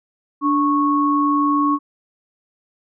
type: tone pair together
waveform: sine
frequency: 292.1 / 1103 Hz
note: D4 / C#6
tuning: -9 / -9 cents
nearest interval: octave + major seventh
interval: 2300 cents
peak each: -17 dBFS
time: 0.41-1.79 s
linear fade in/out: 50 ms
effects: none